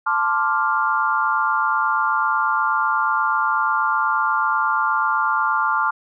sine chord, D minor seventh, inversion second, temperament equal, 880 / 1046.5 / 1174.7 / 1396.9 Hz, A5 / C6 / D6 / F6, 0 / 0 / 0 / 0 cents, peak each -23 / -24 / -22 / -21 dBFS, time 0.06-5.91 s, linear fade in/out 10 ms, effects none

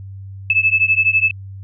sine beating tone pair, 2608 / 2620 Hz, E7 / E7, -19 / -11 cents, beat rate 12 Hz, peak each -15 dBFS, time 0.5-1.31 s, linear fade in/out 2 ms, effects added 97 Hz sine -30 dBFS peak until 1.63 s

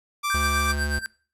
sawtooth tone, 1173 Hz, D6, 2 cents flat, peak -20 dBFS, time 0.23-0.73 s, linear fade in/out 20 ms
square tone with tremolo, 1568 Hz, G6, in tune, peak -24 dBFS, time 0.3-1.06 s, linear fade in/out 0 ms, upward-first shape triangle, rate 8.1 Hz, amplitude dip 90%
square tone with vibrato, 72.6 Hz, D2, 19 cents flat, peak -26 dBFS, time 0.34-0.99 s, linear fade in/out 5 ms, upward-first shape square, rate 4.2 Hz, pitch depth 9 cents each way
effects noise-tail reverb RT60 0.4 s tail -22 dB re dry + resampled to 32000 Hz

